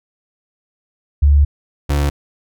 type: tone pair in turn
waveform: sine / 35% pulse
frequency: 72 / 72 Hz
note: D2 / D2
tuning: -34 / -34 cents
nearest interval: unison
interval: 0 cents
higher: neither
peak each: -7 / -12 dBFS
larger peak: first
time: 1.22-1.45 / 1.89-2.1 s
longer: first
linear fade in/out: 10 ms
effects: none